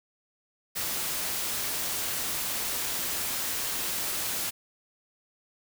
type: noise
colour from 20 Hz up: white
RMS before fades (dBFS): -31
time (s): 0.75-4.51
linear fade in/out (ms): 20
effects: none